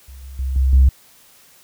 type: tone with level steps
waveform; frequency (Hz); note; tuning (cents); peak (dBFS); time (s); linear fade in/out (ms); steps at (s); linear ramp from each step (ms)
sine; 66; C2; +16; -35 / -32 / -19 / -12 / -6; 0.08-0.89; 5; 0.23 / 0.39 / 0.56 / 0.73; 2
effects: tanh soft clip ceiling -5 dBFS + white hiss -50 dBFS RMS until 1.63 s